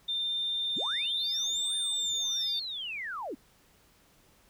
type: tone with vibrato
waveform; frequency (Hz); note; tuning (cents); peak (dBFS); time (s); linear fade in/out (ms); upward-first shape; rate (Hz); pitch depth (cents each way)
sine; 3601; A7; +39; -28; 0.08-2.6; 10; sine; 18; 8
type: linear two-way sweep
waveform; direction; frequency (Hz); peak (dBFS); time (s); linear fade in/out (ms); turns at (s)
sine; up then down; 116.54 to 9000 to 216; -34; 0.76-3.35; 10; 1.76
effects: tanh soft clip ceiling -23 dBFS + pink hiss -63 dBFS RMS until 4.49 s